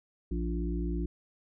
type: harmonic tone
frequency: 58 Hz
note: A#1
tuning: 8 cents flat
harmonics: 1 / 3 / 5 / 6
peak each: -31 / -36 / -38 / -39 dBFS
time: 0.31-1.06 s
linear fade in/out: 5 ms
effects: none